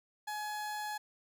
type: tone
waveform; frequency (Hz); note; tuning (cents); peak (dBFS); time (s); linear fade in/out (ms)
30% pulse; 844; G#5; +28; -34; 0.27-0.98; 10
effects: none